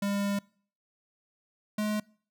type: tone pair in turn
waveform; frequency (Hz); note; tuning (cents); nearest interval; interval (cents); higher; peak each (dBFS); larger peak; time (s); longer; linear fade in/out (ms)
square; 201 / 211.6; G3 / G#3; +44 / +33; minor second; 89; second; -28; neither; 0.02-0.39 / 1.78-2; first; 5
effects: noise-tail reverb RT60 0.5 s tail -25 dB re dry